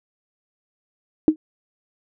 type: tone with exponential decay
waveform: sine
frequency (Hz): 311.1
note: D#4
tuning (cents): 0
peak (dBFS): -6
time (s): 1.28-1.36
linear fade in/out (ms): 1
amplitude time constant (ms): 17
effects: none